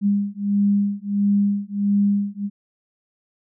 sine beating tone pair, 201.4 / 202.9 Hz, G3 / G#3, +47 / -40 cents, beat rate 1.5 Hz, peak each -20 dBFS, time 0.01-2.5 s, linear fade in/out 50 ms, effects none

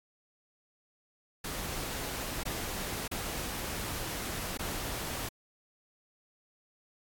pink noise with dropouts, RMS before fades -37 dBFS, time 1.44-5.29 s, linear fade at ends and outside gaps 5 ms, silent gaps 2.435-2.453 / 3.079-3.113 / 4.575-4.591 s, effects AAC 64 kbps

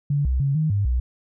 sine tone with pitch steps, 143.4 / 64.4 / 138.5 / 156.1 / 100.9 / 61.8 Hz, D3 / C2 / C#3 / D#3 / G#2 / B1, -41 / -27 / -1 / +6 / -49 / +2 cents, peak -18 dBFS, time 0.1-1 s, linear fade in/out 5 ms, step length 150 ms, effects none

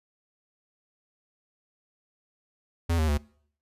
square tone with pitch steps, 84.2 / 78.56 / 73.3 Hz, E2 / D#2 / D2, +37 / +17 / -3 cents, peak -23 dBFS, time 2.89-3.178 s, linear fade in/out 10 ms, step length 96 ms, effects noise-tail reverb RT60 0.6 s tail -24 dB re dry + resampled to 32000 Hz

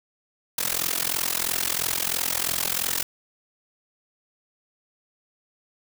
white noise with amplitude modulation, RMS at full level -22 dBFS, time 0.58-3.03 s, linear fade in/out 5 ms, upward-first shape sine, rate 43 Hz, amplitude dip 95%, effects none

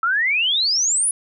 sine exponential sweep, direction up, 1300 to 10548 Hz, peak -16 dBFS, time 0.03-1.11 s, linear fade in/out 2 ms, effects none

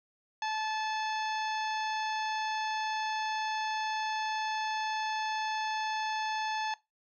harmonic tone with a mistuned harmonic, 869 Hz, A5, 22 cents flat, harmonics 1 / 2 / 3 / 4 / 5 / 6 / 7, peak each -32 / -38 / -42 / -44 / -46 / -48 / -49 dBFS, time 0.42-6.74 s, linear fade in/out 2 ms, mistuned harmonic 7, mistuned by +84 cents, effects noise-tail reverb RT60 0.2 s tail -19 dB re dry

